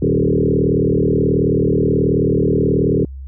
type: tone with frequency modulation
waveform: sine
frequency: 280 Hz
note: C#4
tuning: 18 cents sharp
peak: -12 dBFS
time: 0.02-3.05 s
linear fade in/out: 5 ms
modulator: 38.6 Hz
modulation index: 4.5
effects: added 67 Hz sine -28 dBFS peak until 3.27 s